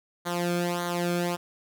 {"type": "tone with flanger", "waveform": "sawtooth", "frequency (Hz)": 174.61, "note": "F3", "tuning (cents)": 0, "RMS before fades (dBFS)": -28, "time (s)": [0.25, 1.37], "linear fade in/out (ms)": 20, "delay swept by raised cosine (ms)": [0.38, 1.06], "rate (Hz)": 1.7, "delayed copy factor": -0.8, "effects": []}